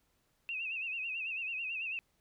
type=tone with vibrato; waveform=sine; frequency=2637 Hz; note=E7; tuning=in tune; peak=-35 dBFS; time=0.49-1.99 s; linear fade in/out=0 ms; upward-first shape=sine; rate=9.1 Hz; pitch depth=95 cents each way; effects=pink hiss -75 dBFS RMS until 2.2 s